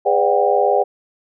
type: tone cluster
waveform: sine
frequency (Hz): 408.7 / 504 / 584 / 732 / 792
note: G#4 / B4 / D5 / F#5 / G5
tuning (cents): -28 / +35 / -10 / -19 / +18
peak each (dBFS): -19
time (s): 0.05-0.84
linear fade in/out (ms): 20
effects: none